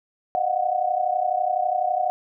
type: tone cluster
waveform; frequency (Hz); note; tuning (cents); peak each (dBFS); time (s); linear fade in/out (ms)
sine; 618 / 713 / 745; D#5 / F5 / F#5; -12 / +36 / +12; -28 / -24 / -23; 0.35-2.1; 0
effects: none